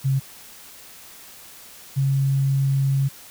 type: tone pair in turn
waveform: sine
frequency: 134.9 / 136.55 Hz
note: C#3 / C#3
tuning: -47 / -26 cents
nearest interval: unison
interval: 21 cents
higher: second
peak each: -17 dBFS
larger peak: neither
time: 0.04-0.2 / 1.96-3.09 s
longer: second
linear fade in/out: 20 ms
effects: white hiss -44 dBFS RMS until 3.3 s